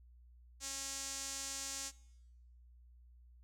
sawtooth tone with band-pass filter, 272.7 Hz, C#4, 28 cents flat, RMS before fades -43 dBFS, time 0.6-1.92 s, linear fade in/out 50 ms, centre 6900 Hz, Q 2.3, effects noise-tail reverb RT60 1.0 s tail -23 dB re dry + added 60 Hz sine -58 dBFS peak until 3.43 s

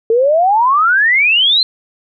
sine exponential sweep, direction up, 440 to 4200 Hz, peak -8 dBFS, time 0.1-1.63 s, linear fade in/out 2 ms, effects none

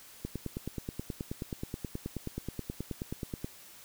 click train, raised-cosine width 3 ms, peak -22 dBFS, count 31, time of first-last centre 0.25-3.445 s, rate 9.39 Hz, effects white hiss -53 dBFS RMS until 3.84 s

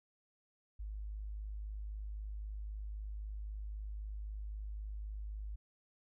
sine tone, 51.91 Hz, G#1, in tune, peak -40 dBFS, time 0.79-5.56 s, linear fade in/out 10 ms, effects none

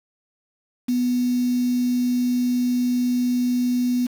sine tone with quantisation, 246.9 Hz, B3, in tune, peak -18 dBFS, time 0.88-4.07 s, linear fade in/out 10 ms, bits 6, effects none

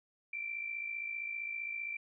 sine tone with amplitude modulation, 2349 Hz, D7, in tune, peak -34 dBFS, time 0.33-1.97 s, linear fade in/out 5 ms, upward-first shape sine, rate 55.3 Hz, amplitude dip 60%, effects none

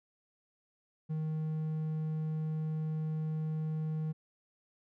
triangle tone, 156.5 Hz, D#3, 10 cents sharp, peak -30 dBFS, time 1.09-4.13 s, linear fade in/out 20 ms, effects none

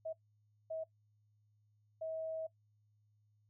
sine tone bursts at uneven times, 642 Hz, E5, 46 cents flat, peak -38 dBFS, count 3, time 0.05-0.13 / 0.7-0.84 / 2.01-2.47 s, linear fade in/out 10 ms, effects noise-tail reverb RT60 0.1 s tail -19 dB re dry + added 105 Hz sine -70 dBFS peak until 3.49 s

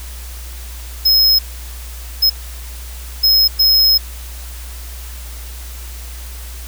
square tone bursts at uneven times, 5140 Hz, E8, 45 cents flat, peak -9 dBFS, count 4, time 1.05-1.39 / 2.22-2.3 / 3.23-3.48 / 3.59-3.98 s, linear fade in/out 10 ms, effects added 60 Hz sine -28 dBFS peak until 6.67 s + white hiss -36 dBFS RMS until 6.67 s

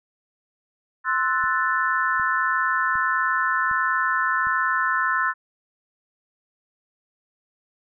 sine chord, F# half-diminished seventh, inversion second, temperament equal, 1046.5 / 1318.5 / 1480 / 1760 Hz, C6 / E6 / F#6 / A6, 0 / 0 / 0 / 0 cents, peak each -25 dBFS, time 1.04-5.34 s, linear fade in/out 50 ms
click train, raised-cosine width 5 ms, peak -31 dBFS, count 5, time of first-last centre 1.44-4.47 s, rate 1.32 Hz
effects none

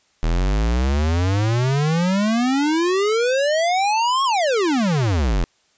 square exponential two-way sweep, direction up then down, 39.33 to 1110 to 39.33 Hz, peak -17 dBFS, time 0.23-5.44 s, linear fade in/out 0 ms, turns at 4.24 s, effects white hiss -61 dBFS RMS until 5.77 s + resampled to 16000 Hz

